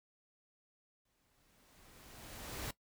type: noise with exponential growth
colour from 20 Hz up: pink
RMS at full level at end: -41 dBFS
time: 1.05-2.71 s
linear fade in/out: 5 ms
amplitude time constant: 360 ms
effects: noise-tail reverb RT60 0.1 s tail -18 dB re dry